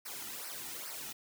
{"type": "noise with flanger", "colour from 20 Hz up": "white", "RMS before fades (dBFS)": -43, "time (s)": [0.05, 1.13], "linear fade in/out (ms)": 10, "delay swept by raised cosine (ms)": [0.28, 1.88], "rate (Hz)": 2.4, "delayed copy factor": -0.75, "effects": []}